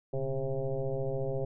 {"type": "tone with frequency modulation", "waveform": "sine", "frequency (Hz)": 271.1, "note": "C#4", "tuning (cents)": -38, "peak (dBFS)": -29, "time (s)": [0.13, 1.45], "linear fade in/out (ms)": 5, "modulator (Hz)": 132, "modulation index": 2.6, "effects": []}